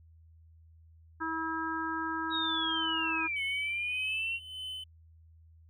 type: harmonic tone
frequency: 323.1 Hz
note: E4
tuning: 35 cents flat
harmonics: 1 / 3 / 4 / 5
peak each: -37 / -37 / -37 / -37 dBFS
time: 1.2-3.28 s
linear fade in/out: 20 ms
type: linear two-way sweep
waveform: sine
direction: down then up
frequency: 3834 to 2180 to 2766 Hz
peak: -31 dBFS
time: 2.3-4.4 s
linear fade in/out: 50 ms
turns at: 3.43 s
type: tone with tremolo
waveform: triangle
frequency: 3038 Hz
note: F#7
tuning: 45 cents sharp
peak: -35 dBFS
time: 3.36-4.84 s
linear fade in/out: 5 ms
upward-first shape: sine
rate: 1.7 Hz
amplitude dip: 70%
effects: added 81 Hz sine -55 dBFS peak until 5.69 s